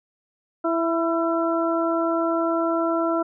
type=harmonic tone with a mistuned harmonic; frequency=331.6 Hz; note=E4; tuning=10 cents sharp; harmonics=1 / 2 / 3 / 4; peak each=-23 / -24 / -31 / -27 dBFS; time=0.64-3.23 s; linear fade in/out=10 ms; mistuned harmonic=4; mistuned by=+24 cents; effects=none